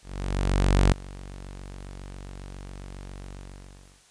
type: tone with ADSR envelope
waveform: sawtooth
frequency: 47.33 Hz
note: F#1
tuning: 40 cents sharp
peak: -12 dBFS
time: 0.02-4.04 s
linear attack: 900 ms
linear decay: 3 ms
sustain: -22 dB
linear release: 740 ms
effects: white hiss -57 dBFS RMS until 4.1 s + resampled to 22050 Hz